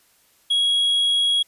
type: tone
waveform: triangle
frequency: 3315 Hz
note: G#7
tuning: 4 cents flat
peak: -15 dBFS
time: 0.5-1.43 s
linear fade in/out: 10 ms
effects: white hiss -59 dBFS RMS until 1.47 s + resampled to 32000 Hz